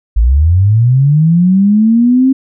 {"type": "linear sweep", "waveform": "sine", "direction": "up", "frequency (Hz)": [50.5, 268.5], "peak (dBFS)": -5, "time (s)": [0.16, 2.33], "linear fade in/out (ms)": 10, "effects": []}